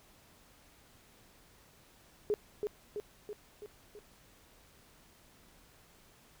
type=tone with echo; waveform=sine; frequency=417.2 Hz; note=G#4; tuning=8 cents sharp; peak=-27 dBFS; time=2.3-2.34 s; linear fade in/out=0 ms; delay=330 ms; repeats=5; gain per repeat=-4 dB; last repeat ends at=3.99 s; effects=pink hiss -62 dBFS RMS until 6.4 s